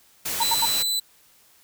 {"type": "noise", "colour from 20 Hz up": "white", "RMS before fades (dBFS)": -28, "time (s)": [0.25, 0.83], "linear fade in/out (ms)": 10}
{"type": "tone bursts", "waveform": "sine", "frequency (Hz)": 918, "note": "A#5", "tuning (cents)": -27, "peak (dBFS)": -20, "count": 3, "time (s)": [0.4, 0.655], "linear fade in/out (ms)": 5, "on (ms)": 35, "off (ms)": 75}
{"type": "tone", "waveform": "sawtooth", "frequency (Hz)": 3998, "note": "B7", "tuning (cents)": 20, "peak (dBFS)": -19, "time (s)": [0.41, 1], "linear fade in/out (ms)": 10}
{"effects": ["white hiss -57 dBFS RMS until 1.63 s"]}